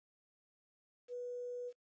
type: tone with quantisation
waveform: sine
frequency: 490 Hz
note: B4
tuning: 14 cents flat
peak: -40 dBFS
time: 1.08-1.73 s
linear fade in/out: 50 ms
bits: 11
effects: noise-tail reverb RT60 0.1 s tail -25 dB re dry + resampled to 16000 Hz